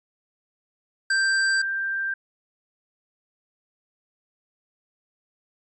square / sine tone pair in turn, 1572 / 1578.2 Hz, G6 / G6, +4 / +11 cents, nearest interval unison, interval 7 cents, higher second, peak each -20 / -24 dBFS, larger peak first, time 1.1-1.62 / 1.62-2.14 s, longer neither, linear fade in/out 5 ms, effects resampled to 22050 Hz

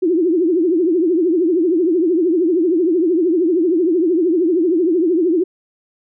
sine tone with vibrato, 342.7 Hz, F4, 33 cents flat, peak -12 dBFS, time 0.02-5.44 s, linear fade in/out 10 ms, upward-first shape triangle, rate 13 Hz, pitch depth 200 cents each way, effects none

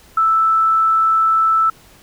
sine tone, 1318.5 Hz, E6, in tune, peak -11 dBFS, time 0.17-1.7 s, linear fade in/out 5 ms, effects pink hiss -47 dBFS RMS until 2.02 s

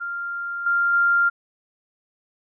sine tone with level steps, 1394 Hz, F6, 4 cents flat, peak -26 / -17 / -15 dBFS, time 0-1.3 s, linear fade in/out 20 ms, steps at 0.66 / 0.93 s, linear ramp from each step 5 ms, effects none

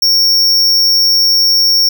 square tone with amplitude modulation, 5500 Hz, F8, 27 cents flat, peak -6 dBFS, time 0.02-1.89 s, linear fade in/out 5 ms, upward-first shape sine, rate 189 Hz, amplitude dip 35%, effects none

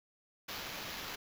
white noise with sample-and-hold, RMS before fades -43 dBFS, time 0.48-1.16 s, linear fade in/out 10 ms, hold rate 8820 Hz, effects none

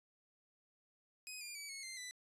15% pulse tone with pitch steps, 2516 / 2401 / 2291 / 2187 / 2087 / 1991.2 Hz, D#7 / D7 / D7 / C#7 / C7 / B6, +19 / +38 / -44 / -24 / -5 / +14 cents, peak -39 dBFS, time 1.27-2.11 s, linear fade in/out 0 ms, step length 140 ms, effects resampled to 32000 Hz

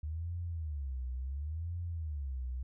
sine tone with vibrato, 73.9 Hz, D2, 11 cents sharp, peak -35 dBFS, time 0.03-2.63 s, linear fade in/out 5 ms, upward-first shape sine, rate 0.71 Hz, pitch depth 280 cents each way, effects none

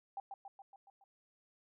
sine tone with echo, 790 Hz, G5, 13 cents sharp, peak -39 dBFS, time 0.17-0.2 s, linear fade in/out 2 ms, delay 140 ms, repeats 6, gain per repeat -4 dB, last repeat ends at 1.04 s, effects none

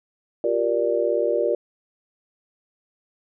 sine chord, G minor seventh, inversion third, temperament just, 352.8 / 392 / 470.4 / 588 Hz, F4 / G4 / Bb4 / D5, +18 / 0 / +16 / +2 cents, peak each -26 / -27 / -23 / -23 dBFS, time 0.44-1.55 s, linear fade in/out 2 ms, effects none

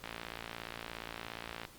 click train, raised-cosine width 0.3 ms, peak -24 dBFS, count 93, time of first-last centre 0.04-1.651 s, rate 57.1 Hz, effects pink hiss -56 dBFS RMS until 1.78 s + Opus 48 kbps

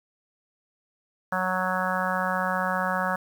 harmonic tone, 185 Hz, F#3, in tune, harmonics 1 / 3 / 4 / 5 / 6 / 7 / 8 / 9, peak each -32 / -32 / -32 / -32 / -32 / -32 / -32 / -32 dBFS, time 1.32-3.16 s, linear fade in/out 5 ms, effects 8-bit

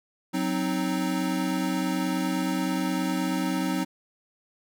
square chord, C diminished, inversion second, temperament equal, 185 / 261.6 / 311.1 Hz, Gb3 / C4 / Eb4, 0 / 0 / 0 cents, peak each -30 dBFS, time 0.33-3.85 s, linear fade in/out 20 ms, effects none

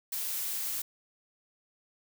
blue noise, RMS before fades -34 dBFS, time 0.12-0.82 s, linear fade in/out 5 ms, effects none

